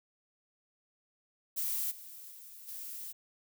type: noise with level steps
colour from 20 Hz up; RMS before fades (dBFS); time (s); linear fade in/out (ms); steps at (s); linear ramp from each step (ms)
violet; -34 / -49 / -51 / -43; 1.56-3.13; 20; 1.9 / 2.3 / 2.67; 20
effects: none